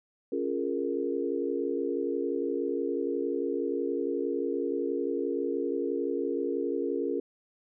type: chord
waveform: sine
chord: Bb minor seventh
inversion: first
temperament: equal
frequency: 277.2 / 349.2 / 415.3 / 466.2 Hz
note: Db4 / F4 / Ab4 / Bb4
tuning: 0 / 0 / 0 / 0 cents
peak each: -33 dBFS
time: 0.32-7.2 s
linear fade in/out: 5 ms
effects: none